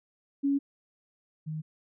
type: tone pair in turn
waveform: sine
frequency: 279.5 / 155.96 Hz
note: C#4 / D#3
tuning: +14 / +4 cents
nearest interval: minor seventh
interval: 1010 cents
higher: first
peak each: -23 / -32 dBFS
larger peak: first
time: 0.43-0.59 / 1.46-1.62 s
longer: neither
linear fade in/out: 20 ms
effects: none